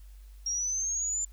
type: linear sweep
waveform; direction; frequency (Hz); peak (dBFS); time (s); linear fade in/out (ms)
sine; up; 5588 to 7180; -28; 0.46-1.25; 5
effects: added 49 Hz sine -46 dBFS peak until 1.32 s + white hiss -65 dBFS RMS until 1.32 s